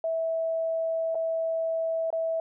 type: tone with dropouts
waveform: sine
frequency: 653 Hz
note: E5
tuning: 17 cents flat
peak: -25 dBFS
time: 0.04-2.4 s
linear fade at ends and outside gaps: 2 ms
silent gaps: 1.147-1.153 / 2.104-2.127 s
effects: none